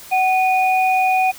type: tone pair together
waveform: sine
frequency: 749.6 / 2461 Hz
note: F#5 / D#7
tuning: +22 / -20 cents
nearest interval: octave + major sixth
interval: 2058 cents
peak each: -14 / -20 dBFS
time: 0.11-1.32 s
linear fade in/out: 20 ms
effects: white hiss -39 dBFS RMS until 1.38 s